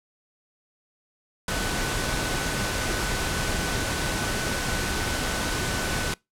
sine tone in noise, 1500 Hz, F#6, 23 cents sharp, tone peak -34 dBFS, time 1.48-6.14 s, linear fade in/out 2 ms, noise pink, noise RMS -27 dBFS, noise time 1.48-6.14 s, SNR -10 dB, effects noise-tail reverb RT60 0.2 s tail -24 dB re dry + low-pass 10000 Hz 12 dB/octave

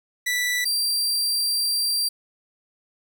sawtooth tone pair in turn, 1971 / 4716 Hz, B6 / D8, -4 / +6 cents, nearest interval octave + minor third, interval 1510 cents, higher second, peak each -18 dBFS, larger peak neither, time 0.26-0.65 / 0.65-2.09 s, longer second, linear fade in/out 10 ms, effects none

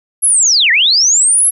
sine linear two-way sweep, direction down then up, 11340 to 1746 to 11340 Hz, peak -7 dBFS, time 0.22-1.51 s, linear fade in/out 20 ms, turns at 0.71 s, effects none

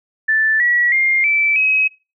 sine tone with pitch steps, 1760 / 1930.4 / 2117 / 2322 / 2547 Hz, A6 / B6 / C7 / D7 / D#7, 0 / -40 / +20 / -20 / +40 cents, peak -12 dBFS, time 0.28-1.88 s, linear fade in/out 10 ms, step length 320 ms, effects noise-tail reverb RT60 0.3 s tail -23 dB re dry

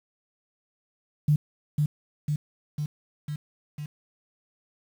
sine tone with echo, 148.7 Hz, D3, 22 cents sharp, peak -17 dBFS, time 1.28-1.36 s, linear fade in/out 5 ms, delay 500 ms, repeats 5, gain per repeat -3 dB, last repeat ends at 3.86 s, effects 8-bit

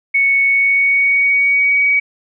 sine tone with pitch glide, 2217 to 2262 Hz, C#7 to C#7, 0 to +34 cents, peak -10 dBFS, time 0.14-2 s, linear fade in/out 10 ms, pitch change +34 cents, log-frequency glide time 0.45-1.84 s, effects none

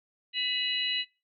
sine tone cluster, 1993 / 2560 / 2909 / 3966 Hz, B6 / D#7 / F#7 / B7, +15 / +49 / -30 / +7 cents, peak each -37 / -37 / -31 / -32 dBFS, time 0.33-1.05 s, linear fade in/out 50 ms, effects noise-tail reverb RT60 0.3 s tail -21 dB re dry

